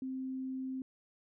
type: tone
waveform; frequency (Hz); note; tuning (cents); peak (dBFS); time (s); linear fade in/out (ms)
sine; 261.6; C4; 0; -36; 0.02-0.82; 2
effects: none